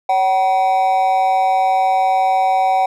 triangle tone with amplitude modulation, 759 Hz, F#5, 44 cents sharp, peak -7 dBFS, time 0.09-2.86 s, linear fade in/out 5 ms, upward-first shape sine, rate 202 Hz, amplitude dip 70%, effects none

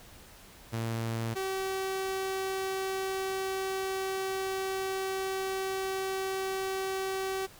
sawtooth tone pair in turn, 114.2 / 382.9 Hz, A#2 / G4, -35 / -41 cents, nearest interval octave + major sixth, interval 2094 cents, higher second, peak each -27 / -27 dBFS, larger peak neither, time 0.72-1.35 / 1.35-7.47 s, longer second, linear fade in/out 20 ms, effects pink hiss -53 dBFS RMS until 7.59 s

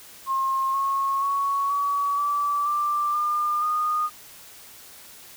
sine tone with pitch steps, 1070 / 1091.2 / 1112.9 / 1134.9 / 1157.4 / 1180.4 / 1203.8 / 1227.7 Hz, C6 / C#6 / C#6 / C#6 / D6 / D6 / D6 / D#6, +38 / -28 / +6 / +40 / -26 / +8 / +42 / -24 cents, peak -21 dBFS, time 0.26-4.1 s, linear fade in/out 50 ms, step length 480 ms, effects white hiss -46 dBFS RMS until 5.36 s

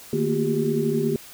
sine tone cluster, 152.9 / 223.8 / 234.5 / 363.8 / 397.9 Hz, D#3 / A3 / A#3 / F#4 / G4, -30 / +30 / +11 / -29 / +26 cents, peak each -27 / -29 / -26 / -28 / -24 dBFS, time 0.13-1.16 s, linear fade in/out 2 ms, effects white hiss -44 dBFS RMS until 1.33 s

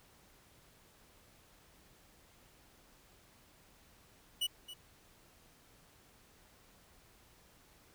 45% pulse tone with echo, 2943 Hz, F#7, 10 cents flat, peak -31 dBFS, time 4.41-4.47 s, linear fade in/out 10 ms, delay 270 ms, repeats 1, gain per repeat -14 dB, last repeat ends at 4.74 s, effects pink hiss -64 dBFS RMS until 7.94 s

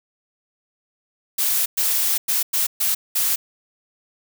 blue noise bursts at uneven times, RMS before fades -20 dBFS, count 6, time 1.38-1.66 / 1.77-2.18 / 2.28-2.43 / 2.53-2.67 / 2.8-2.95 / 3.15-3.36 s, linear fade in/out 10 ms, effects none

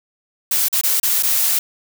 blue noise with dropouts, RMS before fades -17 dBFS, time 0.51-1.59 s, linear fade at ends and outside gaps 5 ms, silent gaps 0.685-0.727 / 0.813-0.834 / 1-1.03 / 1.226-1.232 s, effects none

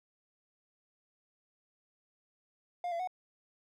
triangle tone with pitch steps, 706 / 679 / 736 Hz, F5 / F5 / F#5, +19 / -49 / -9 cents, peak -31 dBFS, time 2.84-3.074 s, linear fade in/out 2 ms, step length 78 ms, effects none

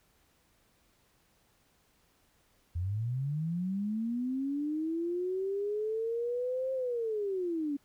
sine linear two-way sweep, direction up then down, 82.41 to 530 to 277 Hz, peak -30 dBFS, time 2.75-7.77 s, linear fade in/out 10 ms, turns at 6.73 s, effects pink hiss -69 dBFS RMS until 7.84 s

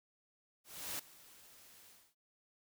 white noise with ADSR envelope, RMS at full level -40 dBFS, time 0.64-2.15 s, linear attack 350 ms, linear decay 7 ms, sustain -20 dB, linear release 270 ms, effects none

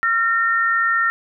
sine tone pair together, 1370 / 1828.7 Hz, F6 / A#6, -34 / -34 cents, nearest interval perfect fourth, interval 500 cents, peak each -18 dBFS, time 0.03-1.1 s, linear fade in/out 0 ms, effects none

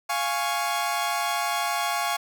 sawtooth chord, Db major, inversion first, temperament equal, 698.5 / 830.6 / 1108.7 Hz, F5 / Ab5 / Db6, 0 / 0 / 0 cents, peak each -25 dBFS, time 0.09-2.17 s, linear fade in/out 10 ms, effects none

